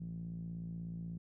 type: tone with low-pass filter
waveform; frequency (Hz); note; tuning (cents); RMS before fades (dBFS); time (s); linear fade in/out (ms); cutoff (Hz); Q
5% pulse; 56.5; A1; +47; -43; 0-1.18; 10; 160; 8
effects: none